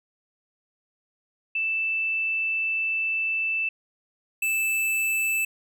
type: tone pair in turn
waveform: sine / square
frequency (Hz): 2646 / 2636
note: E7 / E7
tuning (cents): +6 / -1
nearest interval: unison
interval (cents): 7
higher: first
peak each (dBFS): -23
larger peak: neither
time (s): 1.55-3.69 / 4.42-5.45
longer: first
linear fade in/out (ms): 5
effects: none